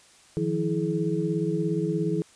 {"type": "tone cluster", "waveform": "sine", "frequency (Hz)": [157.3, 174.3, 325.7, 423.7], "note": ["D#3", "F3", "E4", "G#4"], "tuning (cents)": [19, -3, -21, 35], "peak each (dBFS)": -29, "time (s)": [0.37, 2.22], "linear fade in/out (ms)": 0, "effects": ["white hiss -55 dBFS RMS until 2.35 s", "resampled to 22050 Hz"]}